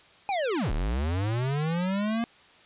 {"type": "linear two-way sweep", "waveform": "square", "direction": "down then up", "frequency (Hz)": [830.6, 33, 235.4], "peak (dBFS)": -26, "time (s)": [0.29, 2.24], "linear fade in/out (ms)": 0, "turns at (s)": 0.72, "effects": ["white hiss -55 dBFS RMS until 2.65 s", "resampled to 8000 Hz"]}